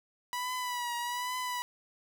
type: tone with vibrato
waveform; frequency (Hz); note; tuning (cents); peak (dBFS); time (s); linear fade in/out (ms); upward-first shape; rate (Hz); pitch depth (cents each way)
sawtooth; 980; B5; -14; -29; 0.33-1.62; 0; triangle; 1.2; 54
effects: none